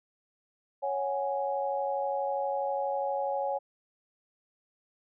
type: chord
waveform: sine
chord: C# suspended fourth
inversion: none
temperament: just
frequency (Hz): 554.4 / 739.2 / 831.5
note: C#5 / F#5 / G#5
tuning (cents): 0 / -2 / +2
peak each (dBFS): -31 / -36 / -32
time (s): 0.82-3.59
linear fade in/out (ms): 20
effects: none